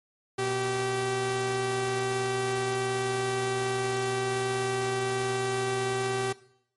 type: tone pair together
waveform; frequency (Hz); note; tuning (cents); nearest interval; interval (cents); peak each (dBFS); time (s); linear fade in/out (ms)
sawtooth; 121.9 / 387; B2 / G4; -22 / -22; octave + minor sixth; 2000; -31 / -23; 0.38-6.33; 10
effects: noise-tail reverb RT60 0.7 s tail -18 dB re dry + MP3 48 kbps